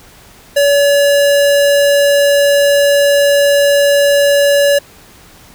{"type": "tone", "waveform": "square", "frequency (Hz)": 569, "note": "C#5", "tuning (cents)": 45, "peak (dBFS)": -8, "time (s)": [0.56, 4.79], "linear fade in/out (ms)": 10, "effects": ["pink hiss -41 dBFS RMS until 5.54 s"]}